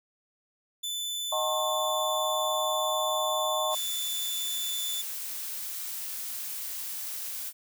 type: tone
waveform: sawtooth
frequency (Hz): 3507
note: A7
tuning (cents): -6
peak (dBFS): -28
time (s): 0.83-5.02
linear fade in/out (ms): 10
type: chord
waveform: sine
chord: D# diminished seventh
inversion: none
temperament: just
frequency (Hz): 622.3 / 746.7 / 896 / 1075.3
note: D#5 / F#5 / A5 / C6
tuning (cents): 0 / +16 / +31 / +47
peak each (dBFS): -30 / -35 / -36 / -31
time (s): 1.32-3.75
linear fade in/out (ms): 5
type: noise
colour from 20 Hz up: blue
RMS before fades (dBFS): -36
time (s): 3.7-7.53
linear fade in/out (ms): 50
effects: none